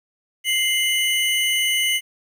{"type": "tone pair together", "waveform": "square", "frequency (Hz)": [2093, 2960], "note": ["C7", "F#7"], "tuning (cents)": [0, 0], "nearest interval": "tritone", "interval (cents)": 600, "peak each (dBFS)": [-22, -21], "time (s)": [0.44, 2.01], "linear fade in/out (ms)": 50, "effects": ["9-bit"]}